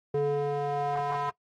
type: tone with band-pass filter sweep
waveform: square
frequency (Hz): 143.6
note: D3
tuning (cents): -39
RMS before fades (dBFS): -29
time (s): 0.14-1.3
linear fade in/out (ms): 5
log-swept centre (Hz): 410 to 1000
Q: 2.8
effects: noise-tail reverb RT60 0.1 s tail -19 dB re dry + AAC 32 kbps